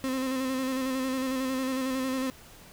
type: tone with vibrato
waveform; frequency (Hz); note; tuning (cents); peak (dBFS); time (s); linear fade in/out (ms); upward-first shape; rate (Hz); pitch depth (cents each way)
35% pulse; 261.6; C4; 0; -26; 0.04-2.3; 0; square; 11; 27
effects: pink hiss -51 dBFS RMS until 2.72 s